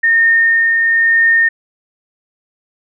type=tone with tremolo; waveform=sine; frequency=1830 Hz; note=A#6; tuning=32 cents flat; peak=-7 dBFS; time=0.03-1.49 s; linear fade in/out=10 ms; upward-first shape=triangle; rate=1 Hz; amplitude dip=30%; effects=none